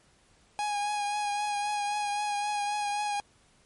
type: tone with vibrato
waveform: 45% pulse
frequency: 826 Hz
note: G#5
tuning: 10 cents flat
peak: -28 dBFS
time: 0.59-3.2 s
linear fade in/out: 0 ms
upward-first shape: triangle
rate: 3.8 Hz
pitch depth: 26 cents each way
effects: pink hiss -63 dBFS RMS until 3.65 s + MP3 48 kbps